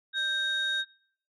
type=tone pair together; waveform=sine; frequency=1573 / 3741 Hz; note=G6 / A#7; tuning=+6 / +5 cents; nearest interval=octave + minor third; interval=1499 cents; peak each=-28 dBFS; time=0.13-0.85 s; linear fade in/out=50 ms; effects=noise-tail reverb RT60 0.6 s tail -22 dB re dry + tanh soft clip ceiling -22 dBFS